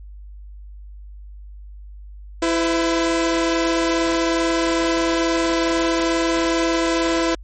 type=tone pair together; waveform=sawtooth; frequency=331.9 / 509 Hz; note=E4 / C5; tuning=+12 / -48 cents; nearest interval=perfect fifth; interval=740 cents; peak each=-14 / -20 dBFS; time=2.42-7.35 s; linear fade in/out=5 ms; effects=added 50 Hz sine -35 dBFS peak until 7.43 s + MP3 32 kbps